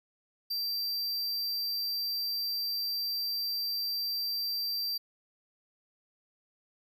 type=tone; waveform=square; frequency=4699 Hz; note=D8; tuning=in tune; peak=-31 dBFS; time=0.5-4.98 s; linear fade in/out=10 ms; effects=none